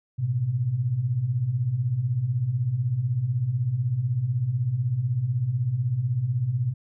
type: beating tone pair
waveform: sine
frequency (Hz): 110 / 126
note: A2 / B2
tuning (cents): 0 / +35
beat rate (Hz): 16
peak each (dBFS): -29 / -23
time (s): 0.18-6.74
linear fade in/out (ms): 20
effects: none